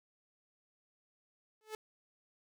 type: tone with exponential growth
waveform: sawtooth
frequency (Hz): 433.3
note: A4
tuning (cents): -27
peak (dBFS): -33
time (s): 1.61-1.75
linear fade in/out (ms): 1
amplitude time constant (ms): 29
effects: none